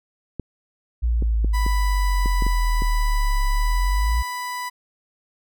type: clicks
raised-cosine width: 3 ms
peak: -15 dBFS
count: 8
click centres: 0.397 / 1.224 / 1.446 / 1.664 / 2.259 / 2.423 / 2.466 / 2.821 s
type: exponential two-way sweep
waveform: sine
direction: down then up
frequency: 59.4 to 34 to 59.4 Hz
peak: -17 dBFS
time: 1.02-4.23 s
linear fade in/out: 20 ms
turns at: 3.47 s
type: tone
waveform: 30% pulse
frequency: 990 Hz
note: B5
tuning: 4 cents sharp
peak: -24 dBFS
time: 1.53-4.7 s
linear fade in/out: 20 ms
effects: none